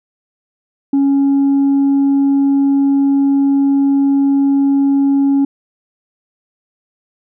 sine tone, 277.2 Hz, C#4, in tune, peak -7 dBFS, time 0.93-5.45 s, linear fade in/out 5 ms, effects tanh soft clip ceiling -8 dBFS

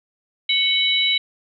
sine tone cluster, 2214 / 3014 / 3892 Hz, C#7 / F#7 / B7, -3 / +31 / -26 cents, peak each -22 / -21 / -19 dBFS, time 0.49-1.18 s, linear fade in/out 5 ms, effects none

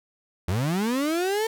35% pulse linear sweep, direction up, 80.1 to 454.2 Hz, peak -21 dBFS, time 0.48-1.47 s, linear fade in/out 5 ms, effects none

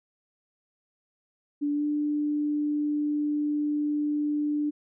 sine tone with pitch glide, 290.6 to 296.2 Hz, D4 to D4, -18 to +15 cents, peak -24 dBFS, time 1.61-4.71 s, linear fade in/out 20 ms, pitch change +33 cents, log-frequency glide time 1.72-1.85 s, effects none

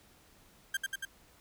35% pulse tone with echo, 1587 Hz, G6, 21 cents sharp, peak -28 dBFS, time 0.74-0.77 s, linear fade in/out 5 ms, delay 94 ms, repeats 3, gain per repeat -2 dB, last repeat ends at 1.052 s, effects pink hiss -62 dBFS RMS until 1.4 s

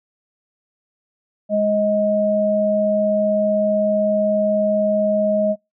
sine tone pair together, 207.8 / 628 Hz, G#3 / D#5, +1 / +16 cents, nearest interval octave + perfect fifth, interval 1915 cents, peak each -21 / -16 dBFS, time 1.49-5.56 s, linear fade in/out 50 ms, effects noise-tail reverb RT60 0.2 s tail -25 dB re dry

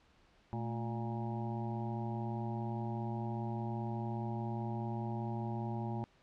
harmonic tone with a mistuned harmonic, 117.3 Hz, A#2, 11 cents sharp, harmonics 1 / 2 / 3 / 5 / 6 / 7 / 8, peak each -38 / -41 / -45 / -52 / -51 / -45 / -50 dBFS, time 0.53-6.04 s, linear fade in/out 0 ms, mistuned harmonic 2, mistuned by -94 cents, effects pink hiss -67 dBFS RMS until 6.22 s + low-pass 4000 Hz 12 dB/octave

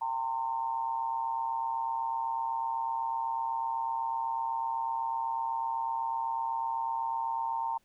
sine tone with amplitude modulation, 914 Hz, A#5, 34 cents flat, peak -26 dBFS, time 0.01-7.78 s, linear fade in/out 10 ms, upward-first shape sine, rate 128 Hz, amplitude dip 75%, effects pink hiss -71 dBFS RMS until 7.84 s

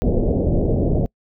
pink low-pass noise, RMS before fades -18 dBFS, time 0.02-1.06 s, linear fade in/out 0 ms, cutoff 630 Hz, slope 48 dB/octave, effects noise-tail reverb RT60 0.1 s tail -26 dB re dry

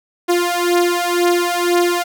sawtooth beating tone pair, 349.2 / 351.2 Hz, F4 / F4, 0 / +10 cents, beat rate 2 Hz, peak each -13 dBFS, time 0.28-2.04 s, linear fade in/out 20 ms, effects none

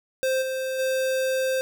square tone with level steps, 523.3 Hz, C5, in tune, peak -22 / -27 / -23 dBFS, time 0.23-1.61 s, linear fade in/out 0 ms, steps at 0.41 / 0.78 s, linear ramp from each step 20 ms, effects 8-bit

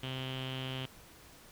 sawtooth tone with low-pass filter, 130.81 Hz, C3, in tune, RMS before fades -39 dBFS, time 0.03-0.86 s, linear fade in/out 5 ms, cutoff 3100 Hz, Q 8.8, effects pink hiss -56 dBFS RMS until 1.51 s

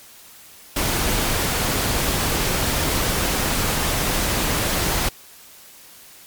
pink noise, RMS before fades -21 dBFS, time 0.76-5.09 s, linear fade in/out 5 ms, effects white hiss -45 dBFS RMS until 6.26 s + MP3 96 kbps

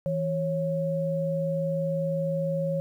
sine tone pair together, 163.5 / 549.3 Hz, E3 / C#5, -14 / -16 cents, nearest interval octave + major sixth, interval 2098 cents, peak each -28 / -27 dBFS, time 0.06-2.8 s, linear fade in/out 0 ms, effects 10-bit

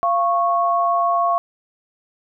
sine tone pair together, 691 / 1102.6 Hz, F5 / C#6, -19 / -10 cents, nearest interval minor sixth, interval 809 cents, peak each -18 dBFS, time 0.03-1.38 s, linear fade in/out 0 ms, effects none

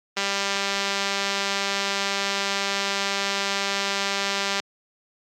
click train, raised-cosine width 0.2 ms, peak -7 dBFS, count 878, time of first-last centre 0.17-4.599 s, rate 198 Hz, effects high-pass 200 Hz 12 dB/octave + Opus 24 kbps

